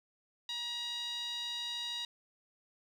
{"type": "tone with band-pass filter", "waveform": "sawtooth", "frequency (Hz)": 953, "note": "A#5", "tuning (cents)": 38, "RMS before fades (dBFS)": -39, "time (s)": [0.49, 2.05], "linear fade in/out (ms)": 2, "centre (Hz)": 3900, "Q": 5.2, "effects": ["11-bit"]}